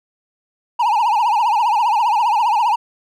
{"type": "tone with vibrato", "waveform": "triangle", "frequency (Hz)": 895, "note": "A5", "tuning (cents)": 29, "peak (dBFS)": -11, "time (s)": [0.79, 2.76], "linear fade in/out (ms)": 10, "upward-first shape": "triangle", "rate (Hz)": 15, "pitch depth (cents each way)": 190, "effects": []}